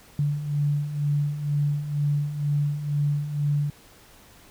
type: beating tone pair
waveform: sine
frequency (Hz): 144.1 / 146.2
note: D3 / D3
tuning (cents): -33 / -7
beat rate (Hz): 2.1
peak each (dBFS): -29 / -23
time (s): 0.19-3.7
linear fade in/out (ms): 2
effects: pink hiss -52 dBFS RMS until 4.5 s